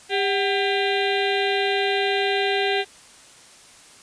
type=harmonic tone with a mistuned harmonic; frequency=399.4 Hz; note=G4; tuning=32 cents sharp; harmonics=1 / 2 / 4 / 5 / 6 / 7 / 8 / 9 / 10; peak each=-23 / -26 / -29 / -30 / -31 / -31 / -32 / -33 / -33 dBFS; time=0.09-2.85 s; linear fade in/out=50 ms; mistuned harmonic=2; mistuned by=-86 cents; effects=white hiss -48 dBFS RMS until 4.02 s + resampled to 22050 Hz